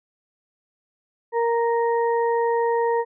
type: harmonic tone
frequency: 466.2 Hz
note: A#4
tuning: in tune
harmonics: 1 / 2 / 4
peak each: -20 / -23 / -34 dBFS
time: 1.32-3.05 s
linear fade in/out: 50 ms
effects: none